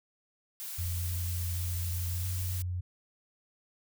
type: noise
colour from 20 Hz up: blue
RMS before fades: -40 dBFS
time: 0.6-2.62 s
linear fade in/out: 0 ms
type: tone with pitch glide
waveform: sine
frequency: 87.31 to 89.97 Hz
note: F2 to F#2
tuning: 0 to -48 cents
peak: -31 dBFS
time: 0.78-2.81 s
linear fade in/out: 10 ms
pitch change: +52 cents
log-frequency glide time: 2.05-2.3 s
effects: none